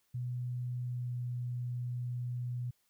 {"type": "tone with pitch glide", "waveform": "sine", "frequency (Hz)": [123.6, 122.75], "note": ["B2", "B2"], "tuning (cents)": [2, -10], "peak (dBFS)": -34, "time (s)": [0.14, 2.71], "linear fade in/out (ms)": 10, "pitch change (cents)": -12, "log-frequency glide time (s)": [0.82, 1.12], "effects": ["white hiss -75 dBFS RMS until 2.89 s"]}